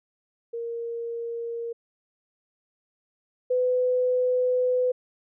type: tone pair in turn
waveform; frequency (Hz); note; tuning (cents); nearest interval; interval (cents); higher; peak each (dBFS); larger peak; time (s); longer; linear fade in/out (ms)
sine; 466.2 / 502; A#4 / B4; 0 / +28; minor second; 128; second; -29 / -20; second; 0.53-1.73 / 3.5-4.92; second; 10
effects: none